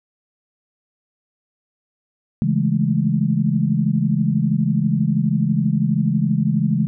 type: chord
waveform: sine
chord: A major seventh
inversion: first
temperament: equal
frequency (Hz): 138.59 / 164.81 / 207.7 / 220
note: C#3 / E3 / G#3 / A3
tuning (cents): 0 / 0 / 0 / 0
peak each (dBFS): -21 / -20 / -20 / -24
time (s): 2.42-6.87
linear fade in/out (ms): 0
effects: none